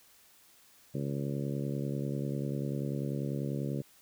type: harmonic tone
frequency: 70.2 Hz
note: C#2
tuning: 22 cents sharp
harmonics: 2 / 3 / 4 / 5 / 6 / 7 / 8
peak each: -34 / -38 / -40 / -42 / -44 / -45 / -46 dBFS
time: 0.94-3.82 s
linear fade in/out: 10 ms
effects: white hiss -61 dBFS RMS until 4.01 s